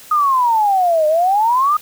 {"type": "exponential two-way sweep", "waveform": "sine", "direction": "down then up", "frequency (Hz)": [1253, 603, 1253], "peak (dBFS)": -11, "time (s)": [0.11, 1.77], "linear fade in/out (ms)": 5, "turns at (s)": 1.07, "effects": ["white hiss -40 dBFS RMS until 1.81 s"]}